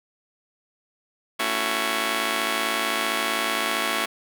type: chord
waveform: 5% pulse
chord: F# minor seventh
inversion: first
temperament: just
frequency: 222 / 277.5 / 333 / 370 Hz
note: A3 / C#4 / E4 / F#4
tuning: +16 / +2 / +18 / 0 cents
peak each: -19 dBFS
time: 1.39-4.06 s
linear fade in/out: 10 ms
effects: none